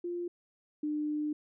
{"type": "tone pair in turn", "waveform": "sine", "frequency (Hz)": [349.2, 300.2], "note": ["F4", "D4"], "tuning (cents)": [0, 38], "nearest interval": "minor third", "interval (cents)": 262, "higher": "first", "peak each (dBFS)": [-33, -30], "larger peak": "second", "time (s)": [[0.04, 0.28], [0.83, 1.33]], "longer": "second", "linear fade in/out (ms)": 5, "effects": []}